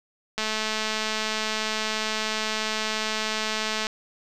click train, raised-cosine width 0.2 ms, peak -10 dBFS, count 758, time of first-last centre 0.38-3.868 s, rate 217 Hz, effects none

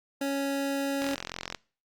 25% pulse tone, 277.2 Hz, C#4, in tune, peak -24 dBFS, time 0.21-1.15 s, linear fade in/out 5 ms
click train, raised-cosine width 0.2 ms, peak -16 dBFS, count 24, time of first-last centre 1.02-1.548 s, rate 43.6 Hz
effects noise-tail reverb RT60 0.4 s tail -24 dB re dry + Opus 48 kbps

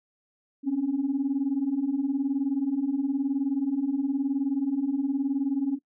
sine beating tone pair, 261.6 / 280.6 Hz, C4 / C#4, 0 / +21 cents, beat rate 19 Hz, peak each -28 / -24 dBFS, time 0.63-5.79 s, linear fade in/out 50 ms, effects noise-tail reverb RT60 0.1 s tail -21 dB re dry + tanh soft clip ceiling -18 dBFS

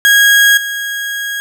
35% pulse tone with level steps, 1643 Hz, G#6, 19 cents flat, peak -4 / -16 dBFS, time 0.05-1.4 s, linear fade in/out 0 ms, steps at 0.57 s, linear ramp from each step 5 ms, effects none

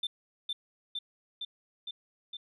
sine tone with echo, 3558 Hz, A7, 19 cents sharp, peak -28 dBFS, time 0.03-0.07 s, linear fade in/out 5 ms, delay 460 ms, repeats 5, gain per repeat -2 dB, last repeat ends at 2.37 s, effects tanh soft clip ceiling -27 dBFS

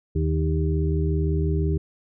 harmonic tone with a mistuned harmonic, 77.78 Hz, D#2, in tune, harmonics 1 / 2 / 4 / 5, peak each -22 / -25 / -31 / -29 dBFS, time 0.15-1.78 s, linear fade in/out 10 ms, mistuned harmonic 5, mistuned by +35 cents, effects none

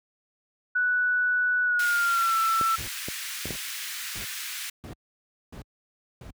sine tone with pitch glide, 1480 to 1333.9 Hz, F#6 to E6, 0 to +20 cents, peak -21 dBFS, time 0.75-2.76 s, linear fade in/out 10 ms, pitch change -180 cents, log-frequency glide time 1.64-2.36 s
pink high-pass noise, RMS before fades -35 dBFS, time 1.79-4.7 s, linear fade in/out 5 ms, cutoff 1600 Hz, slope 24 dB/octave
clicks, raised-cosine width 2 ms, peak -20 dBFS, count 4, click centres 2.612 / 3.085 / 3.456 / 3.507 s
brown noise bursts, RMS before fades -37 dBFS, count 6, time 2.78-6.306 s, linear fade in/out 2 ms, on 96 ms, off 590 ms
effects high-pass 60 Hz 12 dB/octave

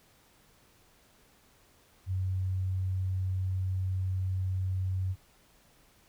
sine tone, 93.6 Hz, F#2, 20 cents sharp, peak -28 dBFS, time 2.06-5.16 s, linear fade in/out 50 ms, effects pink hiss -63 dBFS RMS until 6.08 s

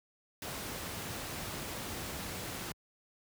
pink noise, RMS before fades -40 dBFS, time 0.42-2.72 s, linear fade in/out 2 ms, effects high-pass 60 Hz 12 dB/octave

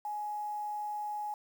sine tone with quantisation, 837 Hz, G#5, 13 cents sharp, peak -34 dBFS, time 0.05-1.34 s, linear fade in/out 2 ms, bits 9, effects none

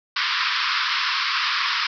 pink band-pass noise, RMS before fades -23 dBFS, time 0.16-1.87 s, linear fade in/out 5 ms, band 1000 to 5300 Hz, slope 96 dB/octave, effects none

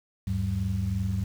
sine tone cluster, 78.4 / 101.3 / 190.9 Hz, D#2 / G#2 / G3, +14 / -43 / -46 cents, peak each -31 / -27 / -31 dBFS, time 0.27-1.24 s, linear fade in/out 5 ms, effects tanh soft clip ceiling -16 dBFS + 8-bit

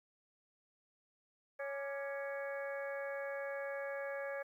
harmonic tone with a mistuned harmonic, 278 Hz, C#4, 5 cents sharp, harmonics 2 / 3 / 4 / 5 / 6 / 7 / 8, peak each -40 / -52 / -52 / -56 / -46 / -56 / -52 dBFS, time 1.59-4.43 s, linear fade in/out 10 ms, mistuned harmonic 4, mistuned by +98 cents, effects 12-bit

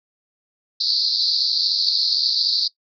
pink band-pass noise, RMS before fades -20 dBFS, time 0.8-2.68 s, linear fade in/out 10 ms, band 4100 to 4900 Hz, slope 96 dB/octave, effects noise-tail reverb RT60 0.1 s tail -20 dB re dry

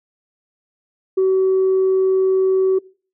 sine tone, 378.9 Hz, F#4, 41 cents sharp, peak -11 dBFS, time 1.17-2.79 s, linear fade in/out 10 ms, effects noise-tail reverb RT60 0.4 s tail -23 dB re dry + tanh soft clip ceiling -10 dBFS

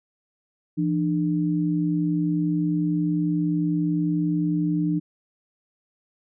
sine tone pair together, 168.7 / 299.9 Hz, E3 / D4, +40 / +36 cents, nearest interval minor seventh, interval 996 cents, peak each -23 dBFS, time 0.77-5 s, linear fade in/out 20 ms, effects none

